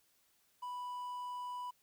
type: tone with quantisation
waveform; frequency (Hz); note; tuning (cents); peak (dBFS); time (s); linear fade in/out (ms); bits
triangle; 987.8; B5; 0; -38; 0.62-1.71; 10; 11
effects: white hiss -73 dBFS RMS until 1.82 s